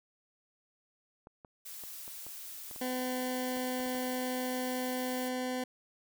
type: clicks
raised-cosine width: 1 ms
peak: -36 dBFS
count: 11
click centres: 1.271 / 1.448 / 1.837 / 2.079 / 2.266 / 2.712 / 2.761 / 3.569 / 3.802 / 3.862 / 3.952 s
type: noise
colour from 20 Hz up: blue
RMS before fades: -45 dBFS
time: 1.65-5.29 s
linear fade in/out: 10 ms
type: tone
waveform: 20% pulse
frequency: 253.7 Hz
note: B3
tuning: 47 cents sharp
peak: -28 dBFS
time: 2.81-5.64 s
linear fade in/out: 5 ms
effects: none